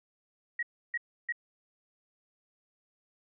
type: tone bursts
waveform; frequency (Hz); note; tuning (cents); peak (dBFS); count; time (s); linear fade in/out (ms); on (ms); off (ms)
sine; 1900; A#6; +33; -29; 3; 0.59-1.324; 5; 38; 310
effects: none

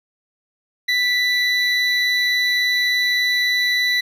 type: tone pair together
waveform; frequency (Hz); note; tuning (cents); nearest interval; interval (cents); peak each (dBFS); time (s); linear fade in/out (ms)
triangle; 1975.5 / 3964; B6 / B7; 0 / +6; octave; 1206; -16 / -19; 0.88-4.01; 10
effects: none

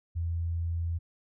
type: tone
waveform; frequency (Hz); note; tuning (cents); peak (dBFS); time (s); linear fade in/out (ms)
sine; 84.1; E2; +35; -28; 0.15-0.99; 20
effects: none

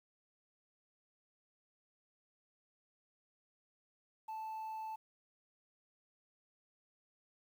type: tone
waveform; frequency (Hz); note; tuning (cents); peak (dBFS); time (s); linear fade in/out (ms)
sine; 878; A5; -4; -38; 4.28-4.96; 10
effects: tanh soft clip ceiling -40 dBFS + 11-bit

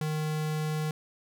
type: tone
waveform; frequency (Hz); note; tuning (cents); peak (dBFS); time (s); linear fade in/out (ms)
square; 154.3; D#3; -14; -29; 0.01-0.91; 2
effects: none

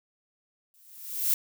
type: noise with exponential growth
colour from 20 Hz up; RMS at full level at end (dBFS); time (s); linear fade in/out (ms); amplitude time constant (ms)
violet; -22; 0.74-1.34; 1; 130
effects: none

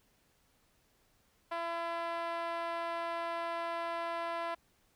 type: tone with band-pass filter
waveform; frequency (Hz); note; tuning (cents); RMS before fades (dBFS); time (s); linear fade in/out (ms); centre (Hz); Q
5% pulse; 336.9; E4; +38; -37; 1.51-4.55; 10; 810; 2.3
effects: pink hiss -71 dBFS RMS until 4.95 s

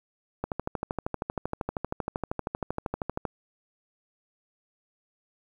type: click train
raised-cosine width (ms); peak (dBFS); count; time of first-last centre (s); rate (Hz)
1; -15; 37; 0.44-3.252; 12.8
effects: 9-bit

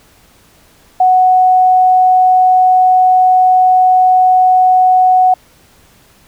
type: tone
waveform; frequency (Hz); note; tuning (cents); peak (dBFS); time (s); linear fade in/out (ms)
sine; 740; F#5; 0; -5; 1-5.34; 5
effects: pink hiss -47 dBFS RMS until 6.27 s

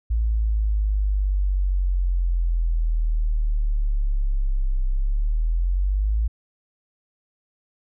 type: exponential two-way sweep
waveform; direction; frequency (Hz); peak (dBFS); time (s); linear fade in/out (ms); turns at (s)
sine; down then up; 56 to 32.14 to 56; -18; 0.1-6.28; 10; 4.88
effects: none

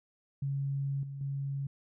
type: tone with level steps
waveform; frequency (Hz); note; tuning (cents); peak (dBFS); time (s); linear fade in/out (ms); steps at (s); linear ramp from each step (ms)
sine; 138.59; C#3; 0; -30 / -38 / -32; 0.42-1.67; 5; 1.03 / 1.21; 2
effects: none

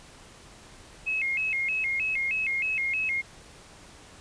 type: tone with vibrato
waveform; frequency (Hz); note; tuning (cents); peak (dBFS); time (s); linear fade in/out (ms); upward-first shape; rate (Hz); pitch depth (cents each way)
sine; 2347; D7; -2; -25; 1.06-3.22; 20; square; 3.2; 160
effects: pink hiss -50 dBFS RMS until 4.2 s + resampled to 22050 Hz

